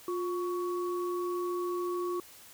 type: tone pair together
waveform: sine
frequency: 353.8 / 1120 Hz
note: F4 / C#6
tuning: +23 / +18 cents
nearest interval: octave + minor sixth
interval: 1995 cents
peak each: -31 / -37 dBFS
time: 0.08-2.2 s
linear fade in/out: 2 ms
effects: white hiss -53 dBFS RMS until 2.53 s